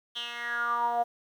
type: tone with band-pass filter sweep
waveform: 10% pulse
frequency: 237.8 Hz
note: A#3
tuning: 35 cents sharp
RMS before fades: -30 dBFS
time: 0.15-1.04 s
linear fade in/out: 20 ms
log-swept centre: 3300 to 670 Hz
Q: 7.9
effects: 10-bit